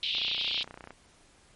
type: band-pass noise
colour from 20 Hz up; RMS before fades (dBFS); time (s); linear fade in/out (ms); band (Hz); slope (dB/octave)
white; -31; 0.03-0.63; 0; 2700 to 3900; 48
type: click train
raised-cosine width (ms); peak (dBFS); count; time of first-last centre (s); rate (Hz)
0.5; -28; 24; 0.15-0.907; 30.4
effects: pink hiss -60 dBFS RMS until 1.55 s + MP3 48 kbps